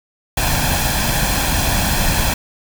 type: noise with comb filter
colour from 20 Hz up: pink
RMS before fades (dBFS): -17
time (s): 0.37-2.34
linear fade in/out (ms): 5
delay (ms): 1.2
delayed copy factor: +0.6
effects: none